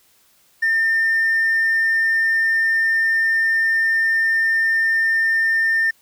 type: tone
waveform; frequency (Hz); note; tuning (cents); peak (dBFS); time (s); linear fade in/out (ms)
triangle; 1805; A6; +44; -12; 0.62-5.91; 10
effects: tanh soft clip ceiling -11 dBFS + white hiss -57 dBFS RMS until 6.01 s